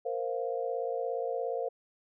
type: chord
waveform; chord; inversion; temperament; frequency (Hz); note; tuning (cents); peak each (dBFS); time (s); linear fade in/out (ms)
sine; Bb suspended second; none; equal; 466.2 / 523.3 / 698.5; Bb4 / C5 / F5; 0 / 0 / 0; -34 / -34 / -37; 0.05-1.69; 10
effects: none